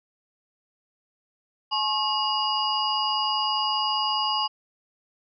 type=tone cluster; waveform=sine; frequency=850 / 1085 / 2876 / 4865 Hz; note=G#5 / C#6 / F#7 / D#8; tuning=+40 / -37 / -50 / -40 cents; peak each=-28 dBFS; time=1.71-4.48 s; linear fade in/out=20 ms; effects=none